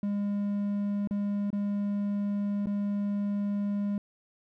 triangle tone with dropouts, 203.2 Hz, G#3, 38 cents flat, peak -25 dBFS, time 0.03-3.98 s, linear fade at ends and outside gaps 2 ms, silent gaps 1.074-1.109 / 1.504-1.529 / 2.659-2.669 s, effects none

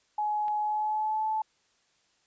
sine tone with pitch glide, 843 to 870.2 Hz, G#5 to A5, +26 to -19 cents, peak -26 dBFS, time 0.18-1.42 s, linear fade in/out 5 ms, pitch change +55 cents, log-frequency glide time 0.59-1.27 s
click, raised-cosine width 0.3 ms, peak -32 dBFS, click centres 0.482 s
effects white hiss -69 dBFS RMS until 2.26 s + resampled to 16000 Hz

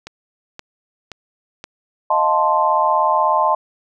click train, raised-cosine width 0.2 ms, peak -15 dBFS, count 4, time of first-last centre 0.07-1.641 s, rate 1.91 Hz
sine chord, F dominant seventh, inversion third, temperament equal, 622.3 / 698.5 / 880 / 1046.5 Hz, Eb5 / F5 / A5 / C6, 0 / 0 / 0 / 0 cents, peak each -20 / -23 / -17 / -17 dBFS, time 2.1-3.55 s, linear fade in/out 5 ms
effects none

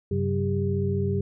sine tone cluster, 95.5 / 134.7 / 189.5 / 399.6 Hz, G2 / C#3 / F#3 / G4, -45 / -49 / +42 / +33 cents, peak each -26 / -30 / -29 / -28 dBFS, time 0.11-1.21 s, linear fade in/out 5 ms, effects none

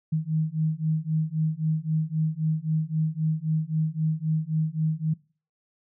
sine beating tone pair, 155.56 / 159.36 Hz, D#3 / D#3, 0 / +42 cents, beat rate 3.8 Hz, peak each -26 dBFS, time 0.12-5.14 s, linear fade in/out 10 ms, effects noise-tail reverb RT60 0.4 s tail -23 dB re dry

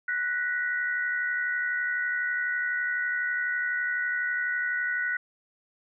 sine tone cluster, 1481 / 1898 / 1970 Hz, F#6 / A#6 / B6, +1 / +31 / -5 cents, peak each -27 / -33 / -35 dBFS, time 0.08-5.17 s, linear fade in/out 5 ms, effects none

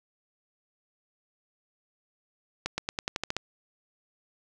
accelerating click train, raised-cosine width 0.2 ms, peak -12 dBFS, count 9, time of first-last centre 2.66-3.366 s, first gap 120 ms, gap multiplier 0.91, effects none

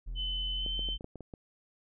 triangle tone, 41.2 Hz, E1, in tune, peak -33 dBFS, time 0.06-0.98 s, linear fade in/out 20 ms
sine tone with pitch glide, 3032 to 3081 Hz, F#7 to G7, +42 to -31 cents, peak -33 dBFS, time 0.15-0.98 s, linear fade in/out 50 ms, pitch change +27 cents, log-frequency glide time 0.56-0.69 s
clicks, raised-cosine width 2 ms, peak -30 dBFS, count 8, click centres 0.663 / 0.793 / 0.888 / 1.009 / 1.044 / 1.157 / 1.207 / 1.338 s
effects none

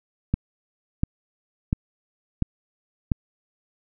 click train, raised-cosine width 5 ms, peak -8 dBFS, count 5, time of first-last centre 0.34-3.118 s, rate 1.44 Hz, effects none

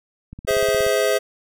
click train, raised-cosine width 5 ms, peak -23 dBFS, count 10, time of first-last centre 0.33-0.866 s, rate 16.8 Hz
square chord, Ab augmented, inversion none, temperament just, 415.3 / 519.1 / 648.9 Hz, Ab4 / C5 / E5, 0 / -14 / -27 cents, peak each -22 dBFS, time 0.47-1.19 s, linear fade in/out 20 ms
effects none

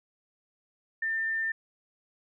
sine tone, 1796 Hz, A6, 35 cents sharp, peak -27 dBFS, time 1.02-1.52 s, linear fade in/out 5 ms, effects none

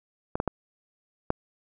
clicks, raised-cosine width 1 ms, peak -14 / -11 / -11 / -9 dBFS, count 4, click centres 0.355 / 0.401 / 0.477 / 1.304 s, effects none

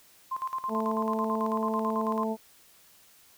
sine tone with tremolo, 1048 Hz, C6, 2 cents sharp, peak -28 dBFS, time 0.31-2.25 s, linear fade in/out 10 ms, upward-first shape square, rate 9.1 Hz, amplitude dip 80%
harmonic tone, 220.7 Hz, A3, 5 cents sharp, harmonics 1 / 2 / 3 / 4, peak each -30 / -33 / -35 / -36 dBFS, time 0.68-2.37 s, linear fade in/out 50 ms
effects white hiss -58 dBFS RMS until 3.37 s

